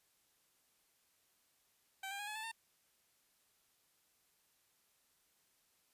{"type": "tone with pitch steps", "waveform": "15% pulse", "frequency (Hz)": [774, 798.5, 823.8, 849.9, 876.9, 904.6], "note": ["G5", "G5", "G#5", "G#5", "A5", "A5"], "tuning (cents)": [-22, 32, -14, 40, -6, 48], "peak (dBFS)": -36, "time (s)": [2.03, 2.516], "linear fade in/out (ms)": 5, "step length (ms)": 81, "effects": ["white hiss -75 dBFS RMS until 5.93 s", "resampled to 32000 Hz"]}